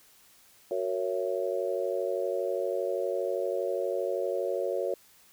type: chord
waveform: sine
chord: F# dominant seventh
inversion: none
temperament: just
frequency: 370 / 462.5 / 555 / 666 Hz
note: F#4 / A#4 / C#5 / E5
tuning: 0 / -14 / +2 / +18 cents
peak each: -33 / -33 / -31 / -37 dBFS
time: 0.71-4.94 s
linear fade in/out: 2 ms
effects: white hiss -59 dBFS RMS until 5.32 s